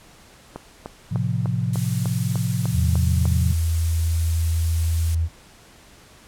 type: click train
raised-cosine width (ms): 1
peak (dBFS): -17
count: 10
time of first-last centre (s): 0.56-3.255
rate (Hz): 3.34
type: chord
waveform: sine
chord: F major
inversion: first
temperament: equal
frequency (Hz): 110 / 130.81 / 174.61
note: A2 / C3 / F3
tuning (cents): 0 / 0 / 0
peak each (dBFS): -24 / -24 / -26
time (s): 1.11-3.53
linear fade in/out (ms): 10
type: noise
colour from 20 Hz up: blue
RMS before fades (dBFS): -33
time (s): 1.73-5.15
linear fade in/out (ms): 5
type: tone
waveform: sine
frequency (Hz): 82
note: E2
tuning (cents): -9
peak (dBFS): -18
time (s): 2.72-5.29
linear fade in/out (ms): 50
effects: pink hiss -49 dBFS RMS until 6.27 s + low-pass 11000 Hz 12 dB/octave